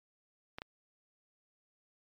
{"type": "clicks", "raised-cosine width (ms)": 0.3, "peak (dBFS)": -25, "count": 2, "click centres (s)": [0.585, 0.619], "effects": ["MP3 96 kbps"]}